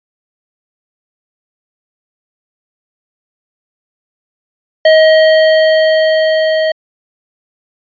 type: tone with level ramp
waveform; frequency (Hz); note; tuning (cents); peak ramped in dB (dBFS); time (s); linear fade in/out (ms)
square; 632; D#5; +27; -4 to -11; 4.85-6.72; 5
effects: resampled to 11025 Hz